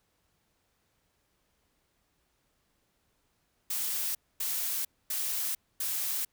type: noise bursts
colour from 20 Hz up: blue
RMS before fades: -32 dBFS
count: 4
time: 3.7-6.25 s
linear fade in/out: 5 ms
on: 450 ms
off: 250 ms
effects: pink hiss -74 dBFS RMS until 6.32 s